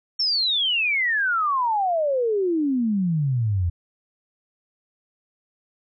sine exponential sweep, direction down, 5500 to 82.9 Hz, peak -19 dBFS, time 0.19-3.7 s, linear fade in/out 10 ms, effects none

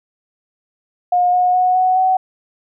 sine tone with pitch steps, 716 / 724.3 / 732.7 / 741.2 / 749.9 Hz, F5 / F#5 / F#5 / F#5 / F#5, +43 / -37 / -17 / +3 / +23 cents, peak -11 dBFS, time 1.12-2.17 s, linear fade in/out 5 ms, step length 210 ms, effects none

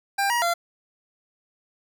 25% pulse tone with pitch steps, 795 / 954 / 687 Hz, G5 / A#5 / F5, +24 / +40 / -29 cents, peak -17 dBFS, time 0.18-0.54 s, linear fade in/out 10 ms, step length 120 ms, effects none

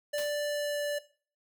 square tone with pitch glide, 587.3 to 583.9 Hz, D5 to D5, 0 to -10 cents, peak -30 dBFS, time 0.13-0.99 s, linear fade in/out 10 ms, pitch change -10 cents, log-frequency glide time 0.47-0.84 s
white noise with exponential decay, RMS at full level -38 dBFS, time 0.18-0.42 s, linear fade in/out 1 ms, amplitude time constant 51 ms
effects noise-tail reverb RT60 0.4 s tail -17 dB re dry

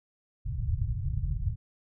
white low-pass noise, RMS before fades -30 dBFS, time 0.45-1.56 s, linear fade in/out 20 ms, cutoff 130 Hz, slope 48 dB/octave, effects none

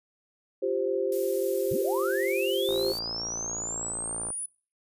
sine chord, F suspended second, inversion none, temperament just, 349.2 / 392.9 / 523.8 Hz, F4 / G4 / C5, 0 / +4 / +2 cents, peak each -32 / -28 / -29 dBFS, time 0.62-2.93 s, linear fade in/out 10 ms
violet noise, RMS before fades -38 dBFS, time 1.12-2.99 s, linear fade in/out 2 ms
sine linear sweep, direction up, 79.1 to 9956 Hz, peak -31 dBFS, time 1.71-4.46 s, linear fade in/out 5 ms
click train, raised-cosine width 1 ms, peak -25 dBFS, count 93, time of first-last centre 2.69-4.304 s, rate 57 Hz
effects noise-tail reverb RT60 0.4 s tail -25 dB re dry + resampled to 32000 Hz

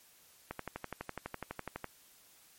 click train, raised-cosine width 0.5 ms, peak -23 dBFS, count 17, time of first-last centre 0.51-1.843 s, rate 12 Hz, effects white hiss -62 dBFS RMS until 2.58 s + MP3 64 kbps

